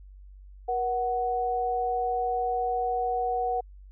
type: tone pair together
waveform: sine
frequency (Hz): 477.2 / 743.4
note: A#4 / F#5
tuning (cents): +41 / +8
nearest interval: minor sixth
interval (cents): 767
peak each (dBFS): -30 / -26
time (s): 0.68-3.61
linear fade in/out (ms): 10
effects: added 48 Hz sine -45 dBFS peak until 3.91 s